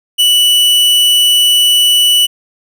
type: tone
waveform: 45% pulse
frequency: 2960 Hz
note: F#7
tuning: in tune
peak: -6 dBFS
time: 0.18-2.27 s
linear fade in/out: 20 ms
effects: none